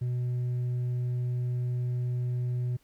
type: tone with hard clipping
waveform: triangle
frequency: 123.47 Hz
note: B2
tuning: in tune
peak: -26 dBFS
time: 0.01-2.77 s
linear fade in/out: 10 ms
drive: 1 dB
effects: pink hiss -67 dBFS RMS until 2.83 s